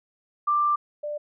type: tone pair in turn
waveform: sine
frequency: 1182 / 592.5 Hz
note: D6 / D5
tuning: +11 / +15 cents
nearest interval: octave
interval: 1196 cents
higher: first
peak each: -19 / -28 dBFS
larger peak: first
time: 0.47-0.76 / 1.03-1.18 s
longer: first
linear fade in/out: 10 ms
effects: none